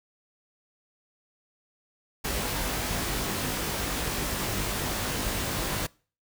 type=noise with comb filter; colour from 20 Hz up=pink; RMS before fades=-30 dBFS; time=2.24-5.87 s; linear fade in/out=10 ms; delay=20 ms; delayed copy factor=+0.65; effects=noise-tail reverb RT60 0.4 s tail -24 dB re dry